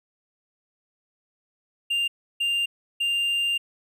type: tone bursts at uneven times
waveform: triangle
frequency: 2794 Hz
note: F7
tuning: in tune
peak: -20 dBFS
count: 3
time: 1.9-2.08 / 2.4-2.66 / 3-3.58 s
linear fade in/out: 10 ms
effects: none